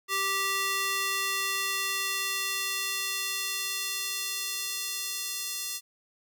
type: tone with high-pass filter sweep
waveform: square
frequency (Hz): 390.3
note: G4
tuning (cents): -8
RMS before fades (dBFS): -31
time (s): 0.08-5.81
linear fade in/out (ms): 50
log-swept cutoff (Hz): 1300 to 4900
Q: 0.8
effects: none